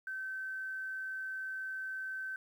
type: tone with quantisation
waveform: sine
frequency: 1539 Hz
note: G6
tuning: 32 cents flat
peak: -37 dBFS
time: 0.07-2.36 s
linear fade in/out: 2 ms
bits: 11
effects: none